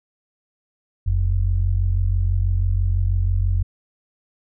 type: tone pair together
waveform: sine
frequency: 44.6 / 90.7 Hz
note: F1 / F#2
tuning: +37 / -34 cents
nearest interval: octave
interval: 1229 cents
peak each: -19 dBFS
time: 1.06-3.63 s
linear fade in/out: 10 ms
effects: none